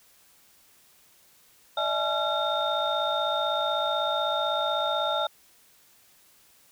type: tone cluster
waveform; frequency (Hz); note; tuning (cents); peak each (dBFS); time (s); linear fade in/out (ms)
sine; 595 / 651 / 852 / 1367 / 3658; D5 / E5 / G#5 / F6 / A#7; +22 / -22 / +44 / -37 / -33; -30; 1.77-5.27; 5
effects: tanh soft clip ceiling -15 dBFS + white hiss -59 dBFS RMS until 6.71 s